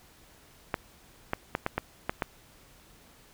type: clicks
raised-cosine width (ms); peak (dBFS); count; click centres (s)
0.5; -12; 7; 0.742 / 1.334 / 1.551 / 1.664 / 1.78 / 2.095 / 2.222
effects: pink hiss -57 dBFS RMS until 3.33 s